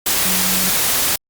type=tone in noise; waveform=sine; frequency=185.8 Hz; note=F#3; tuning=7 cents sharp; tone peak=-25 dBFS; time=0.25-0.7 s; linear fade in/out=5 ms; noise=white; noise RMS=-17 dBFS; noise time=0.06-1.16 s; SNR=-11 dB; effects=Opus 48 kbps